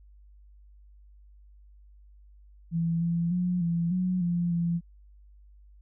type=tone with pitch steps; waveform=sine; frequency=166.7 / 169.4 / 179 / 169.2 / 182.9 / 173.1 / 170.1 Hz; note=E3 / E3 / F3 / E3 / F#3 / F3 / F3; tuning=+20 / +48 / +43 / +45 / -20 / -15 / -45 cents; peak=-24 dBFS; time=2.71-4.81 s; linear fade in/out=50 ms; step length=300 ms; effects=added 50 Hz sine -51 dBFS peak until 5.81 s

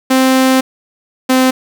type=tone pair in turn; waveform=sawtooth; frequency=261.4 / 258.7 Hz; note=C4 / C4; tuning=-1 / -19 cents; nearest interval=unison; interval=18 cents; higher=first; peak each=-4 dBFS; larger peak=neither; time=0.1-0.61 / 1.29-1.51 s; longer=first; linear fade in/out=10 ms; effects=7-bit

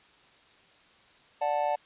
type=chord; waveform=triangle; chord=D major; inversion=none; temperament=just; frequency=587.3 / 734.2 / 881 Hz; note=D5 / F#5 / A5; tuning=0 / -14 / +2 cents; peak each=-28 dBFS; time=1.41-1.76 s; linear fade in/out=10 ms; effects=white hiss -59 dBFS RMS until 1.85 s + resampled to 8000 Hz

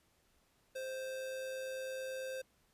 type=tone with amplitude modulation; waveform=square; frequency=523.3 Hz; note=C5; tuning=in tune; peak=-39 dBFS; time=0.75-2.42 s; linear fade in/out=10 ms; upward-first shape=sine; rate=109 Hz; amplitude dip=30%; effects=pink hiss -73 dBFS RMS until 2.73 s + resampled to 32000 Hz

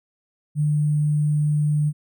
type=tone with sample-and-hold; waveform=sine; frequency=149.6 Hz; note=D3; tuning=32 cents sharp; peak=-17 dBFS; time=0.55-1.93 s; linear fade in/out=50 ms; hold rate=8820 Hz; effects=none

